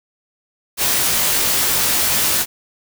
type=noise with comb filter; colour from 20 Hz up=white; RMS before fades=-17 dBFS; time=0.77-2.46 s; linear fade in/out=50 ms; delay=19 ms; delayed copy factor=-1; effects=none